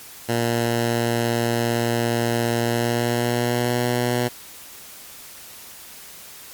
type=tone with pitch glide; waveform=10% pulse; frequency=117.4 to 122.03 Hz; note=A#2 to B2; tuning=+13 to -20 cents; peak=-11 dBFS; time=0.28-4.29 s; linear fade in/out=20 ms; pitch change=+67 cents; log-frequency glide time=2.62-3.87 s; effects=white hiss -41 dBFS RMS until 6.53 s + MP3 96 kbps